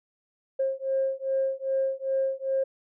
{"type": "beating tone pair", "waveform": "sine", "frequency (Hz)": [534, 536.5], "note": ["C5", "C5"], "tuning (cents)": [35, 43], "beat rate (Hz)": 2.5, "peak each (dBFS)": -27, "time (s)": [0.59, 2.64], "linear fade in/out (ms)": 10, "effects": ["tanh soft clip ceiling -17 dBFS"]}